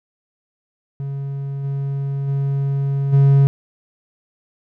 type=tone with level steps; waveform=triangle; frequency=138.59 Hz; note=C#3; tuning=in tune; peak=-21 / -18 / -15 / -7 dBFS; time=1-3.47 s; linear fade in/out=0 ms; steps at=1.63 / 2.27 / 3.12 s; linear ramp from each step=20 ms; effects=none